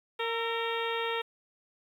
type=harmonic tone with a mistuned harmonic; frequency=461.1 Hz; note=A#4; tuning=19 cents flat; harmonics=1 / 2 / 3 / 4 / 5 / 6 / 7 / 8; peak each=-33 / -36 / -38 / -39 / -40 / -41 / -41 / -42 dBFS; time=0.19-1.22 s; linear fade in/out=10 ms; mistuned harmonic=3; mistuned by=-52 cents; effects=10-bit